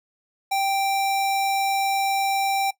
square tone, 784 Hz, G5, in tune, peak -21 dBFS, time 0.51-2.71 s, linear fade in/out 10 ms, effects noise-tail reverb RT60 0.1 s tail -18 dB re dry

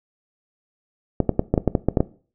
clicks, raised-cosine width 2 ms, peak -3 dBFS, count 10, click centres 1.203 / 1.293 / 1.394 / 1.54 / 1.578 / 1.677 / 1.752 / 1.886 / 1.972 / 2.005 s, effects noise-tail reverb RT60 0.4 s tail -18 dB re dry

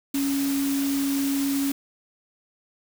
sine tone in noise, 277.2 Hz, C#4, in tune, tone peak -22 dBFS, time 0.14-1.72 s, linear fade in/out 5 ms, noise white, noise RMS -33 dBFS, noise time 0.14-1.72 s, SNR +8 dB, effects none

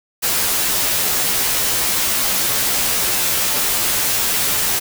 white noise with comb filter, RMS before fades -18 dBFS, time 0.22-4.8 s, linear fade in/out 20 ms, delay 13 ms, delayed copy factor -1, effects none

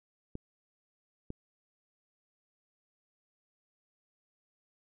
clicks, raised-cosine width 3 ms, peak -26 dBFS, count 2, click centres 0.354 / 1.304 s, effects none

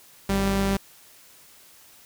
sawtooth tone pair together, 51.02 / 196 Hz, G#1 / G3, -30 / 0 cents, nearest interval octave + major seventh, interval 2330 cents, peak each -24 / -18 dBFS, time 0.29-0.77 s, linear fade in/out 5 ms, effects white hiss -52 dBFS RMS until 2.05 s

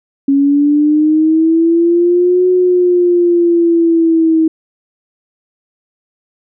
sine linear two-way sweep, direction up then down, 275.1 to 366 to 319 Hz, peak -7 dBFS, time 0.28-4.48 s, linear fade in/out 5 ms, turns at 2.48 s, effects none

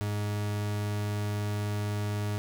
40% pulse tone, 103.83 Hz, G#2, in tune, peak -28 dBFS, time 0.01-2.38 s, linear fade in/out 0 ms, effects none

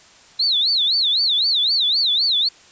sine tone with vibrato, 3956 Hz, B7, 2 cents sharp, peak -15 dBFS, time 0.39-2.49 s, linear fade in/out 10 ms, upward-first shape sine, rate 3.9 Hz, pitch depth 250 cents each way, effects white hiss -48 dBFS RMS until 2.71 s + resampled to 16000 Hz

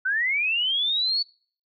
sine linear sweep, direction up, 1480 to 4484 Hz, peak -21 dBFS, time 0.05-1.23 s, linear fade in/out 10 ms, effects noise-tail reverb RT60 0.5 s tail -26 dB re dry

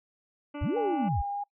harmonic tone, 291.9 Hz, D4, 10 cents flat, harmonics 1 / 2 / 3 / 4 / 5 / 7 / 8 / 9 / 10, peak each -36 / -42 / -46 / -48 / -50 / -53 / -54 / -55 / -56 dBFS, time 0.54-1.09 s, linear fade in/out 10 ms
sine linear two-way sweep, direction up then down, 34.26 to 493.9 to 45.6 Hz, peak -26 dBFS, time 0.61-1.22 s, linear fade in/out 10 ms, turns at 0.77 s
sine tone with vibrato, 811 Hz, G#5, 41 cents flat, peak -30 dBFS, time 0.76-1.44 s, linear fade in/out 10 ms, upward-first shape triangle, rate 3.3 Hz, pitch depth 11 cents each way
effects noise-tail reverb RT60 0.1 s tail -23 dB re dry

